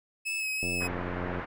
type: tone with vibrato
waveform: 40% pulse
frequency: 2578 Hz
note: E7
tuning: 39 cents flat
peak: -29 dBFS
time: 0.25-0.88 s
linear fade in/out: 20 ms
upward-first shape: sine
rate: 2.8 Hz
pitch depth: 26 cents each way
type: click train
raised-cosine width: 2 ms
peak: -23 dBFS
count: 69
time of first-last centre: 0.63-1.396 s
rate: 88.8 Hz
type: low-pass noise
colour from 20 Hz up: white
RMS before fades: -38 dBFS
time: 0.8-1.46 s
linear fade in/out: 20 ms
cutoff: 1800 Hz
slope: 24 dB/octave
effects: none